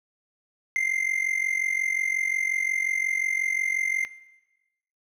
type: tone with amplitude modulation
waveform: triangle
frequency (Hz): 2093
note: C7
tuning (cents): 0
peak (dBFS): -17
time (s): 0.76-4.05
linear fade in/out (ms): 0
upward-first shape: sine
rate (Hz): 45.6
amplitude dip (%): 80
effects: noise-tail reverb RT60 1.0 s tail -17 dB re dry